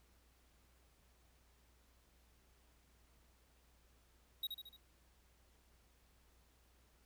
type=tone with echo; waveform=square; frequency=3808 Hz; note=A#7; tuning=36 cents sharp; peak=-38 dBFS; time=4.43-4.47 s; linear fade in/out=5 ms; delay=74 ms; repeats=4; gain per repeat=-5 dB; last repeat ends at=4.766 s; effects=added 60 Hz sine -70 dBFS peak until 7.05 s + pink hiss -73 dBFS RMS until 7.05 s